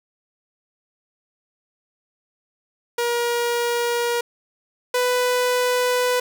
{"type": "tone pair in turn", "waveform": "sawtooth", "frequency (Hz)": [475.7, 496.7], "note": ["A#4", "B4"], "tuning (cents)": [35, 10], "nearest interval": "minor second", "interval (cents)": 75, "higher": "second", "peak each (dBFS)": [-16, -14], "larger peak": "second", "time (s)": [[2.98, 4.21], [4.94, 6.2]], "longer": "second", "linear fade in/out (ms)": 5, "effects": []}